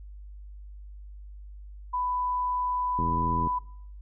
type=tone; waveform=sine; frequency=995 Hz; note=B5; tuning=13 cents sharp; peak=-26 dBFS; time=1.93-3.59 s; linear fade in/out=10 ms
type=click train; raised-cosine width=3 ms; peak=-20 dBFS; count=41; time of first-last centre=2.99-3.472 s; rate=83 Hz
effects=noise-tail reverb RT60 0.6 s tail -20 dB re dry + added 50 Hz sine -41 dBFS peak until 4.01 s